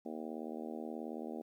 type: harmonic tone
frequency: 78.6 Hz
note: D#2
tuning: 18 cents sharp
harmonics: 3 / 4 / 5 / 6 / 7 / 8 / 9 / 10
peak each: -44 / -46 / -48 / -50 / -51 / -52 / -53 / -54 dBFS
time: 0.05-1.42 s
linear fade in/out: 10 ms
effects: 12-bit